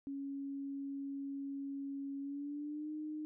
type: tone with pitch glide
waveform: sine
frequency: 277.2 to 305.8 Hz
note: C#4 to D#4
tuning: 0 to -30 cents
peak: -39 dBFS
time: 0.07-3.25 s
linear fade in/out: 0 ms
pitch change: +170 cents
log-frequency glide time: 2.2-2.91 s
effects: none